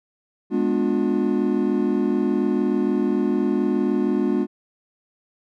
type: chord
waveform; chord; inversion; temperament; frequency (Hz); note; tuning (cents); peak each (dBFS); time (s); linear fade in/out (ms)
triangle; G# diminished seventh; none; equal with one note detuned; 207.7 / 246.9 / 293.7 / 357.8; G#3 / B3 / D4 / F4; 0 / 0 / 0 / +42; -22; 0.5-4.47; 50
effects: none